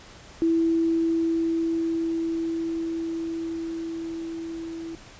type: tone with level ramp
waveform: sine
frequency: 329.6 Hz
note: E4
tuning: in tune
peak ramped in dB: -18 to -32 dBFS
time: 0.42-4.95 s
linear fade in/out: 0 ms
effects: pink hiss -47 dBFS RMS until 5.19 s + resampled to 16000 Hz